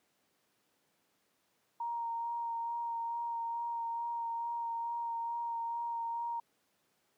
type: tone with vibrato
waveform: sine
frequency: 932.3 Hz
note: A#5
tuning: in tune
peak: -34 dBFS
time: 1.8-6.4 s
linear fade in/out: 5 ms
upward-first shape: sine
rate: 2.3 Hz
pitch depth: 14 cents each way
effects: pink hiss -75 dBFS RMS until 7.17 s + high-pass 200 Hz 12 dB/octave